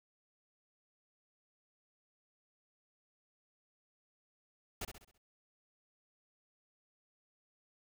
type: noise with echo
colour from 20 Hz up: pink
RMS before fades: -40 dBFS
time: 4.81-4.85 s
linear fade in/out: 5 ms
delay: 66 ms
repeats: 5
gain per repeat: -7 dB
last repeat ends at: 5.18 s
effects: none